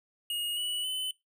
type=tone with pitch steps; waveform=square; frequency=2869 / 2946 / 3026 Hz; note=F7 / F#7 / F#7; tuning=+46 / -8 / +38 cents; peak=-31 dBFS; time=0.3-1.11 s; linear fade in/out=2 ms; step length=270 ms; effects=noise-tail reverb RT60 0.2 s tail -21 dB re dry